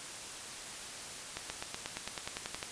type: accelerating click train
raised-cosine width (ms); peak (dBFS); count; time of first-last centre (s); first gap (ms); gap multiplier
0.2; -19; 13; 1.37-2.629; 130; 0.96
effects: white hiss -44 dBFS RMS until 2.71 s + resampled to 22050 Hz